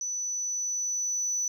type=tone with level ramp; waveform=sine; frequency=5970 Hz; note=F#8; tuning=15 cents sharp; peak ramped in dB=-29 to -24 dBFS; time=0.01-1.48 s; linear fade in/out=2 ms; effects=tanh soft clip ceiling -24 dBFS + 11-bit